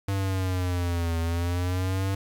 square linear two-way sweep, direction down then up, 98.8 to 82.41 to 97.9 Hz, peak -25 dBFS, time 0.08-2.15 s, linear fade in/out 5 ms, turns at 1.19 s, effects 9-bit

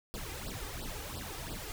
pink noise with flanger, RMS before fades -41 dBFS, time 0.14-1.72 s, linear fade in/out 0 ms, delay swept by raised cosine 0.22 to 2.52 ms, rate 2.9 Hz, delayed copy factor +1, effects none

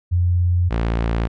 sine / sawtooth tone pair in turn, 88.3 / 56.93 Hz, F2 / A#1, +20 / -40 cents, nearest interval minor sixth, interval 760 cents, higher first, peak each -14 dBFS, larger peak neither, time 0.11-0.7 / 0.7-1.28 s, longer first, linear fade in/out 20 ms, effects low-pass 3000 Hz 12 dB/octave

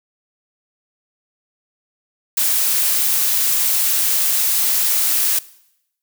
blue noise, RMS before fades -17 dBFS, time 2.37-5.39 s, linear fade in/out 5 ms, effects noise-tail reverb RT60 0.8 s tail -20 dB re dry

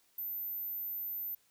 sine tone, 14190 Hz, A9, 13 cents sharp, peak -36 dBFS, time 0.18-1.35 s, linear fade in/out 5 ms, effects white hiss -70 dBFS RMS until 1.5 s

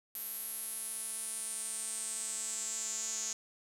sawtooth tone with band-pass filter sweep, 221.6 Hz, A3, 13 cents sharp, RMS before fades -39 dBFS, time 0.15-3.33 s, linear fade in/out 2 ms, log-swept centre 12000 to 6700 Hz, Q 8.2, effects none

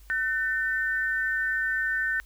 sine tone pair together, 1515.3 / 1802 Hz, F#6 / A6, +41 / +41 cents, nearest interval minor third, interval 300 cents, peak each -27 dBFS, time 0.1-2.2 s, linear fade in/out 0 ms, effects added 50 Hz sine -48 dBFS peak until 2.25 s + white hiss -60 dBFS RMS until 2.25 s

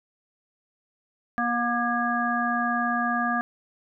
harmonic tone with a mistuned harmonic, 239.3 Hz, A#3, 46 cents sharp, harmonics 1 / 3 / 5 / 7, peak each -28 / -28 / -28 / -28 dBFS, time 1.38-3.41 s, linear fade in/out 0 ms, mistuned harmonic 7, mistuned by -23 cents, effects none

